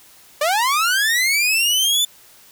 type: linear sweep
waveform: sawtooth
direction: up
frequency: 568 to 3536 Hz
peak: -12 dBFS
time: 0.41-2.05 s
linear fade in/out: 5 ms
effects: white hiss -48 dBFS RMS until 2.51 s